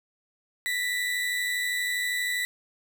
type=tone pair together; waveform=35% pulse; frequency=1883 / 1975.5 Hz; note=A#6 / B6; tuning=+17 / 0 cents; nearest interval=minor second; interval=83 cents; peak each=-34 / -25 dBFS; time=0.66-2.45 s; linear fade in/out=0 ms; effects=none